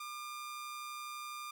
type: tone with amplitude modulation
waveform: sawtooth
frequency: 1200 Hz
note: D6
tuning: 37 cents sharp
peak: -37 dBFS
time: 0-1.51 s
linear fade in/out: 5 ms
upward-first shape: sine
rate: 132 Hz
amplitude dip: 30%
effects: none